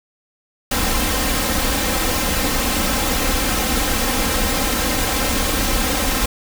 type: noise with comb filter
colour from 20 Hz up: pink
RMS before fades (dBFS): -19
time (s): 0.71-6.26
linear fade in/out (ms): 5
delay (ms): 3.8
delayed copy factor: +0.65
effects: none